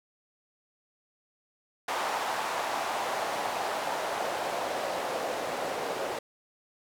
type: noise with band-pass filter sweep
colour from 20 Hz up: white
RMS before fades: -32 dBFS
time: 1.88-6.19 s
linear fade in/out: 5 ms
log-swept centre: 860 to 550 Hz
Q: 1.9
effects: none